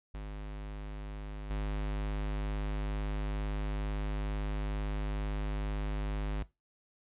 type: tone with level steps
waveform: square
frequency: 51.1 Hz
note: G#1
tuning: 27 cents flat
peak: -39 / -32 dBFS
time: 0.14-6.43 s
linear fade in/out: 5 ms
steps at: 1.5 s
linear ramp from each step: 5 ms
effects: noise-tail reverb RT60 0.2 s tail -17 dB re dry + resampled to 8000 Hz